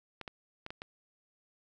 clicks, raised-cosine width 0.3 ms, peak -25 dBFS, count 5, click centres 0.213 / 0.278 / 0.664 / 0.705 / 0.819 s, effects none

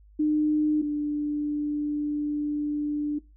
sine tone pair in turn, 303.3 / 295.5 Hz, D#4 / D4, -44 / +11 cents, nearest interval unison, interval 45 cents, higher first, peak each -20 / -24 dBFS, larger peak first, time 0.19-0.82 / 0.82-3.19 s, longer second, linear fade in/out 10 ms, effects noise-tail reverb RT60 0.2 s tail -18 dB re dry + added 51 Hz sine -51 dBFS peak until 3.36 s

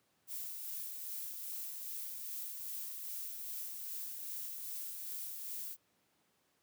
violet noise with tremolo, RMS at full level -42 dBFS, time 0.27-5.77 s, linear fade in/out 50 ms, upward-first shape sine, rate 2.5 Hz, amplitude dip 30%, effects pink hiss -75 dBFS RMS until 6.62 s + high-pass 150 Hz 12 dB/octave

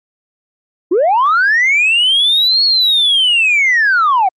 sine linear two-way sweep, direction up then down, 317.3 to 4377 to 718 Hz, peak -7 dBFS, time 0.91-4.29 s, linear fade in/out 10 ms, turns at 2.64 s, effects tanh soft clip ceiling -6 dBFS + Opus 32 kbps

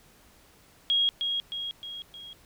sine tone with echo, 3282 Hz, G#7, 21 cents flat, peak -21 dBFS, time 0.9-1.09 s, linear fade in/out 0 ms, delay 310 ms, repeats 4, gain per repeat -5 dB, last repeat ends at 2.33 s, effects pink hiss -58 dBFS RMS until 2.45 s

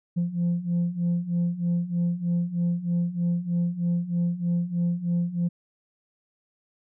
sine beating tone pair, 171.4 / 174.6 Hz, F3 / F3, -32 / 0 cents, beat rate 3.2 Hz, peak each -26 / -23 dBFS, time 0.16-5.49 s, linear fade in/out 20 ms, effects tanh soft clip ceiling -19 dBFS

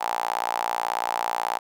sawtooth tone with high-pass filter, 58.27 Hz, A#1, in tune, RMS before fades -27 dBFS, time 0-1.59 s, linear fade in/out 20 ms, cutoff 840 Hz, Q 6.4, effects none

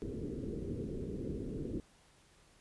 white low-pass noise, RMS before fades -40 dBFS, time 0.02-1.8 s, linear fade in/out 0 ms, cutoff 440 Hz, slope 48 dB/octave, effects pink hiss -65 dBFS RMS until 2.6 s + resampled to 24000 Hz

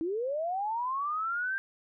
sine linear sweep, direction up, 311.1 to 1593 Hz, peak -29 dBFS, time 0.01-1.58 s, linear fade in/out 0 ms, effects none

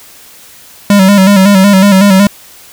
square tone with vibrato, 196 Hz, G3, in tune, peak -3 dBFS, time 0.9-2.27 s, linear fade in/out 2 ms, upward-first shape square, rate 5.4 Hz, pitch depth 58 cents each way, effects white hiss -36 dBFS RMS until 2.72 s

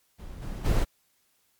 brown noise with level steps, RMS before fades -41 / -35 / -22 dBFS, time 0.18-0.85 s, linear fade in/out 20 ms, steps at 0.41 / 0.64 s, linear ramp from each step 20 ms, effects white hiss -69 dBFS RMS until 1.59 s + MP3 96 kbps

